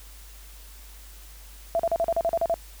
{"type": "tone bursts", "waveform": "sine", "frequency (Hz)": 670, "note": "E5", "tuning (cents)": 28, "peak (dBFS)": -20, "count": 10, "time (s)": [1.75, 2.541], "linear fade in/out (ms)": 0, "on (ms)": 44, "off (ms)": 39, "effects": ["added 50 Hz sine -44 dBFS peak until 2.8 s", "white hiss -50 dBFS RMS until 2.8 s"]}